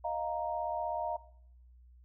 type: chord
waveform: sine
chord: Eb suspended second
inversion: none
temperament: equal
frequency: 622.3 / 698.5 / 932.3 Hz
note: Eb5 / F5 / Bb5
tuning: 0 / 0 / 0 cents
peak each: -37 / -36 / -36 dBFS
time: 0.04-1.17 s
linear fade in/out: 10 ms
effects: noise-tail reverb RT60 0.7 s tail -19 dB re dry + added 61 Hz sine -55 dBFS peak until 2.04 s